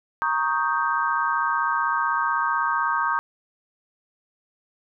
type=chord; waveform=sine; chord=Eb dominant seventh; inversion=second; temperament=equal; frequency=932.3 / 1108.7 / 1244.5 / 1568 Hz; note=Bb5 / Db6 / Eb6 / G6; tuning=0 / 0 / 0 / 0 cents; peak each=-26 dBFS; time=0.22-3.19 s; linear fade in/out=0 ms; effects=none

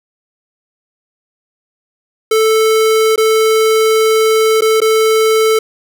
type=tone with dropouts; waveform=square; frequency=440 Hz; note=A4; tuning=in tune; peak=-9 dBFS; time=2.31-5.59 s; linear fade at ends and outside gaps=5 ms; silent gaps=3.16-3.177 / 4.609-4.619 / 4.804-4.816 s; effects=none

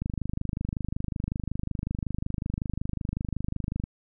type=click train; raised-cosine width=5 ms; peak=-17 dBFS; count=98; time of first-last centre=0.02-3.839 s; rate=25.4 Hz; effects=none

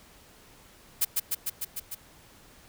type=noise with echo; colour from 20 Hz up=blue; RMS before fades=-24 dBFS; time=1.01-1.05 s; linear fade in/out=10 ms; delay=150 ms; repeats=6; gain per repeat=-2 dB; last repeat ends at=1.95 s; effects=pink hiss -55 dBFS RMS until 2.68 s

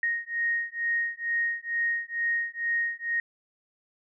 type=beating tone pair; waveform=sine; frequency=1864.7 / 1866.9 Hz; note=A#6 / A#6; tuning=0 / +2 cents; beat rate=2.2 Hz; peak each=-29 / -29 dBFS; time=0.03-3.2 s; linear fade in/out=2 ms; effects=none

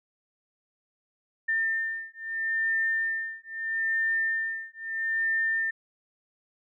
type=beating tone pair; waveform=sine; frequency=1801 / 1801.77 Hz; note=A6 / A6; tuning=+40 / +41 cents; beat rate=0.77 Hz; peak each=-29 dBFS; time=1.48-5.71 s; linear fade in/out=10 ms; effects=none

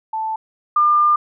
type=tone pair in turn; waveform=sine; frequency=880 / 1201 Hz; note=A5 / D6; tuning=0 / +38 cents; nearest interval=perfect fourth; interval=538 cents; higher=second; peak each=-20 / -11 dBFS; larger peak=second; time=0.13-0.36 / 0.76-1.16 s; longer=second; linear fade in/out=5 ms; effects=none

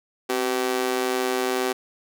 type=tone with amplitude modulation; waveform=sawtooth; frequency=383.2 Hz; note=G4; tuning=39 cents flat; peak=-14 dBFS; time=0.29-1.73 s; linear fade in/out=10 ms; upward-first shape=sine; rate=122 Hz; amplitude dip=100%; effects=none

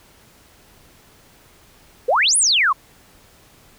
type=exponential two-way sweep; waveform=sine; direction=up then down; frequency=440 to 10670 to 1007 Hz; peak=-13 dBFS; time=2.08-2.73 s; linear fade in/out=10 ms; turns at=2.37 s; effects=pink hiss -51 dBFS RMS until 3.78 s

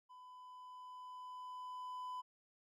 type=tone with level ramp; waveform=triangle; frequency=1003 Hz; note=B5; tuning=26 cents sharp; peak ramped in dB=-53 to -40 dBFS; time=0.09-2.22 s; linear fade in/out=20 ms; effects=none

